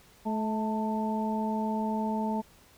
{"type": "harmonic tone with a mistuned harmonic", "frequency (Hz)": 216.5, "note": "A3", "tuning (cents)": -28, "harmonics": [1, 2, 3, 4], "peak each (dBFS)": [-29, -38, -38, -33], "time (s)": [0.25, 2.42], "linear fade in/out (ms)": 20, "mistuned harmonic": 4, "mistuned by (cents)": 40, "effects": ["pink hiss -58 dBFS RMS until 2.77 s"]}